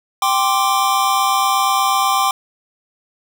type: chord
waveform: square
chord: G suspended fourth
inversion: none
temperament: equal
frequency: 784 / 1046.5 / 1174.7 Hz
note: G5 / C6 / D6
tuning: 0 / 0 / 0 cents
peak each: -19 / -19 / -19 dBFS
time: 0.22-2.31 s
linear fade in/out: 2 ms
effects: none